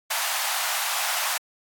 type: high-pass noise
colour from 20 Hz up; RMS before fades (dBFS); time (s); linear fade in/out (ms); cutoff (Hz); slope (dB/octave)
pink; -26; 0.1-1.38; 10; 690; 48
effects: AAC 64 kbps